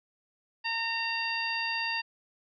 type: harmonic tone with a mistuned harmonic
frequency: 916 Hz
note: A#5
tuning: 31 cents flat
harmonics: 1 / 2 / 3 / 4 / 5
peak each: -36 / -34 / -33 / -44 / -36 dBFS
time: 0.64-2.02 s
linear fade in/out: 20 ms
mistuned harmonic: 5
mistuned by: +38 cents
effects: none